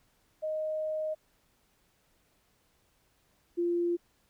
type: tone pair in turn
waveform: sine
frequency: 622.3 / 346 Hz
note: D#5 / F4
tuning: 0 / -16 cents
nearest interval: minor seventh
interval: 1016 cents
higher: first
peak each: -30 / -26 dBFS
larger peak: second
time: 0.42-1.15 / 3.57-3.97 s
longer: first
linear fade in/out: 20 ms
effects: pink hiss -70 dBFS RMS until 4.29 s